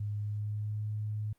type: tone with pitch glide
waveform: sine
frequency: 103.83 to 106.26 Hz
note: G#2 to G#2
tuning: 0 to +40 cents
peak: -32 dBFS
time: 0-1.33 s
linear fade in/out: 5 ms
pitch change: +40 cents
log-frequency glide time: 0.12-0.87 s
effects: pink hiss -73 dBFS RMS until 1.38 s + Opus 48 kbps